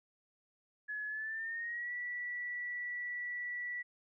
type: tone with pitch glide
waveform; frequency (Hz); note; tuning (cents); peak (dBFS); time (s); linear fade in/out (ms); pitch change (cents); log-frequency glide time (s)
sine; 1700 to 1952.8; G#6 to B6; +40 to -20; -37; 0.88-3.83; 20; +240; 1.07-1.93
effects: none